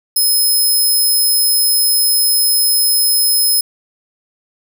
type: tone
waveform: 5% pulse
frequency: 5140 Hz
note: E8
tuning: 45 cents flat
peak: -5 dBFS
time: 0.16-3.61 s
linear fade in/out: 5 ms
effects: none